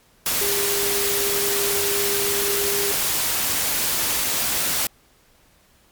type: tone in noise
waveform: sine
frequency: 402.6 Hz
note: G4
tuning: 46 cents sharp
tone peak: -25 dBFS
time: 0.41-2.92 s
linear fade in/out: 2 ms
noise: white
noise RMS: -22 dBFS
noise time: 0.26-4.87 s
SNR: -6 dB
effects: pink hiss -57 dBFS RMS until 5.91 s + MP3 96 kbps